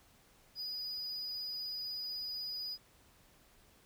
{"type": "tone", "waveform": "triangle", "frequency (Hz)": 4942, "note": "D#8", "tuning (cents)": -13, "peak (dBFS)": -37, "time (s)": [0.55, 2.78], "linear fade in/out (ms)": 50, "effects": ["pink hiss -65 dBFS RMS until 3.85 s"]}